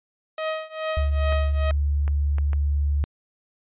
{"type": "tone with tremolo", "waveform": "sawtooth", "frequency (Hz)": 631, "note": "D#5", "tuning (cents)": 24, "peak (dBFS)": -19, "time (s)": [0.38, 1.71], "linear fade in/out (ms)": 2, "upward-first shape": "triangle", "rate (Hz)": 2.4, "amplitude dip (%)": 95}
{"type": "tone", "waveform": "sine", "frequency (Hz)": 72.1, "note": "D2", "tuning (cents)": -31, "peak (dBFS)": -19, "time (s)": [0.97, 3.04], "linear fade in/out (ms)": 0}
{"type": "clicks", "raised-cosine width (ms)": 0.5, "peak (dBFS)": -21, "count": 5, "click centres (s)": [1.324, 1.71, 2.079, 2.384, 2.532]}
{"effects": ["resampled to 8000 Hz"]}